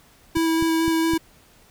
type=tone with vibrato; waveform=square; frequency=326.4 Hz; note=E4; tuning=17 cents flat; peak=-19 dBFS; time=0.35-1.18 s; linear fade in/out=10 ms; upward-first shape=square; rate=4.4 Hz; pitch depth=8 cents each way
type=click train; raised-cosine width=5 ms; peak=-18 dBFS; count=4; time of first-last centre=0.37-1.135 s; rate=3.92 Hz
effects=pink hiss -54 dBFS RMS until 1.7 s